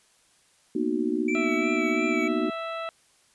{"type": "chord", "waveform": "sine", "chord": "B major seventh", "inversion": "third", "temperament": "just", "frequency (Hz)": [231.5, 246.9, 308.7, 370.4], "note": ["A#3", "B3", "D#4", "F#4"], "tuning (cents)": [-12, 0, -14, 2], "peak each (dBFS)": [-31, -30, -27, -29], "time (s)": [0.75, 2.5], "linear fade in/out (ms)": 5}
{"type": "tone with vibrato", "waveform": "triangle", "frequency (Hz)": 2315, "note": "D7", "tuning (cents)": -25, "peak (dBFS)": -27, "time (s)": [1.28, 2.28], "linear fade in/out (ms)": 5, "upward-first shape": "triangle", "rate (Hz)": 2.9, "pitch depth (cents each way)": 39}
{"type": "harmonic tone", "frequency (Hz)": 659.3, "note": "E5", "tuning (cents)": 0, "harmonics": [1, 2, 3, 4, 5, 6], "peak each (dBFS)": [-33, -34, -44, -41, -47, -47], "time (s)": [1.35, 2.89], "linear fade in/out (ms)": 0}
{"effects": ["white hiss -62 dBFS RMS until 3.34 s", "resampled to 24000 Hz"]}